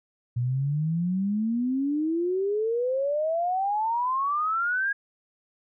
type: exponential sweep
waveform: sine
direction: up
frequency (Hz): 118.2 to 1653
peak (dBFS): -23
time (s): 0.36-4.93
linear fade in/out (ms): 10
effects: none